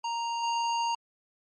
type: tone with level steps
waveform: square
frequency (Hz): 932.3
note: A#5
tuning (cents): 0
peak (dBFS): -30 / -27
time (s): 0.04-0.95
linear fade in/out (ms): 5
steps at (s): 0.43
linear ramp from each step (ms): 5
effects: MP3 32 kbps